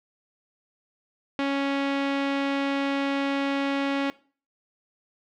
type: tone with low-pass filter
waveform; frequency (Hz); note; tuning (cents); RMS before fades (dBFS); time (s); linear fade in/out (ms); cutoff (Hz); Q
sawtooth; 277.4; C#4; +1; -26; 1.39-4.1; 0; 3100; 1.3
effects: noise-tail reverb RT60 0.4 s tail -20 dB re dry